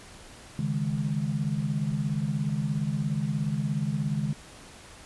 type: chord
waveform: sine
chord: C# suspended second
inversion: none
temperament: equal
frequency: 138.59 / 155.56 / 207.7 Hz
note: C#3 / D#3 / G#3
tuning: 0 / 0 / 0 cents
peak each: -30 / -29 / -31 dBFS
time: 0.59-4.33 s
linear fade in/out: 2 ms
effects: pink hiss -48 dBFS RMS until 5.05 s + resampled to 24000 Hz